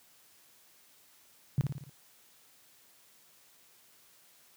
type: tone with echo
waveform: sine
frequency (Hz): 138.59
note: C#3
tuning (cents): 0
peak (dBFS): -22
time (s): 1.58-1.61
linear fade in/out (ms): 0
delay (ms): 57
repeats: 5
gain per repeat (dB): -5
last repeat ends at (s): 1.895
effects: white hiss -62 dBFS RMS until 4.56 s + high-pass 80 Hz 12 dB/octave